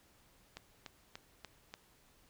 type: click train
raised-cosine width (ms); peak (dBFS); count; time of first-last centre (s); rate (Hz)
0.2; -28; 5; 0.57-1.74; 3.42
effects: pink hiss -67 dBFS RMS until 2.29 s